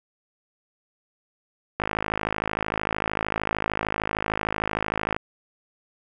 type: click train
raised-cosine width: 0.5 ms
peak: -9 dBFS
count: 180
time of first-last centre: 1.8-5.165 s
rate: 53.2 Hz
effects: none